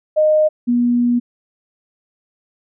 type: tone pair in turn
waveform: sine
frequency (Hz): 616 / 241.5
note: D#5 / B3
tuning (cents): -17 / -39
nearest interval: octave + major third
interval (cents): 1622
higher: first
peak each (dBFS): -10 / -12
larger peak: first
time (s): 0.16-0.49 / 0.67-1.2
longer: second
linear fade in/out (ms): 20
effects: none